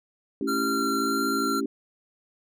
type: chord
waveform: sine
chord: A dominant seventh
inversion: none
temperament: equal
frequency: 220 / 277.2 / 329.6 / 392 Hz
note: A3 / C#4 / E4 / G4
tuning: 0 / 0 / 0 / 0 cents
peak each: -33 / -28 / -33 / -31 dBFS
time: 0.41-1.66 s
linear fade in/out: 2 ms
type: tone with vibrato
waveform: square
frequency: 1373 Hz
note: F6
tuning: 30 cents flat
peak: -27 dBFS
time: 0.47-1.61 s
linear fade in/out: 20 ms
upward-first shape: sine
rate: 1.6 Hz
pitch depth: 8 cents each way
effects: none